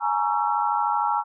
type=chord; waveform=sine; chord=A# half-diminished seventh; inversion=third; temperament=just; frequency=839.1 / 932.3 / 1118.8 / 1342.6 Hz; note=G#5 / A#5 / C#6 / E6; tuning=+18 / 0 / +16 / +31 cents; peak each=-24 / -25 / -30 / -27 dBFS; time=0-1.24 s; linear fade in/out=50 ms; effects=none